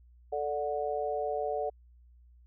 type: chord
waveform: sine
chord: D major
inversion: second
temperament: equal with one note detuned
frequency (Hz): 440 / 587.3 / 732.8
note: A4 / D5 / F#5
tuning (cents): 0 / 0 / -17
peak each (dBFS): -34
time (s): 0.32-1.7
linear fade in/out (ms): 10
effects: added 60 Hz sine -55 dBFS peak until 2.46 s